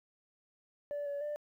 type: tone with pitch steps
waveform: sine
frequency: 580 / 570 / 592 Hz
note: D5 / C#5 / D5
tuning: -22 / +48 / +14 cents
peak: -33 dBFS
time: 0.91-1.36 s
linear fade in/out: 0 ms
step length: 150 ms
effects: tanh soft clip ceiling -33 dBFS + 12-bit